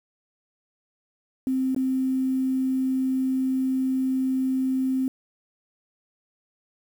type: tone with dropouts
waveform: sine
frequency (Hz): 261.6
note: C4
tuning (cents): 0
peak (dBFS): -21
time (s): 1.47-5.08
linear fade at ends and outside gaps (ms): 1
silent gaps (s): 1.747-1.763
effects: 8-bit